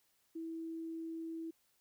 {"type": "tone", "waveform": "sine", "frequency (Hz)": 326.9, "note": "E4", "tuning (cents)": -14, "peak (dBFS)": -40, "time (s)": [0.35, 1.51], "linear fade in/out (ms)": 10, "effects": ["white hiss -75 dBFS RMS until 1.8 s"]}